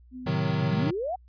sine tone with vibrato, 253.2 Hz, B3, 43 cents sharp, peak -36 dBFS, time 0.11-0.79 s, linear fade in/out 50 ms, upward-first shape triangle, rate 5.6 Hz, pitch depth 11 cents each way
square chord, A diminished seventh, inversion none, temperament equal, 110 / 130.81 / 155.56 / 185 Hz, A2 / C3 / Eb3 / Gb3, 0 / 0 / 0 / 0 cents, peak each -33 / -32 / -28 / -32 dBFS, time 0.26-0.91 s, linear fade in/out 10 ms
sine exponential sweep, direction up, 128.8 to 784 Hz, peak -27 dBFS, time 0.62-1.16 s, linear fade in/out 10 ms
effects added 60 Hz sine -51 dBFS peak until 1.28 s + resampled to 11025 Hz

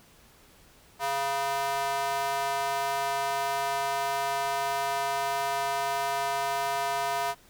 square tone with high-pass filter, 138.4 Hz, C#3, 2 cents flat, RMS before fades -29 dBFS, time 0.99-7.35 s, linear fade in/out 50 ms, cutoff 800 Hz, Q 3, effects pink hiss -57 dBFS RMS until 7.49 s

